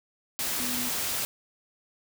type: tone in noise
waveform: sine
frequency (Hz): 246.9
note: B3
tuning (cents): 0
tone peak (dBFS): -35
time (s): 0.6-0.89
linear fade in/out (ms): 0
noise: white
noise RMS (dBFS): -30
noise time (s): 0.39-1.25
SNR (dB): -8
effects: none